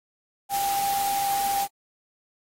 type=tone in noise; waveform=sine; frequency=796 Hz; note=G5; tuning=26 cents sharp; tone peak=-23 dBFS; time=0.49-1.68 s; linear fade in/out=50 ms; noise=white; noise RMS=-32 dBFS; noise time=0.49-1.68 s; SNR=+6 dB; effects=AAC 48 kbps